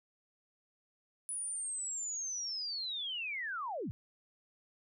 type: linear sweep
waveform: sine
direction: down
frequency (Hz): 9956 to 77.9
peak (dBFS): -36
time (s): 1.29-3.91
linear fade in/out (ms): 0
effects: none